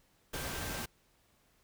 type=tone in noise; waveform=sine; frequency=1570 Hz; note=G6; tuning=2 cents sharp; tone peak=-48 dBFS; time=0.33-0.86 s; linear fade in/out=10 ms; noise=pink; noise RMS=-39 dBFS; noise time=0.33-0.86 s; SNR=-12 dB; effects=pink hiss -70 dBFS RMS until 1.63 s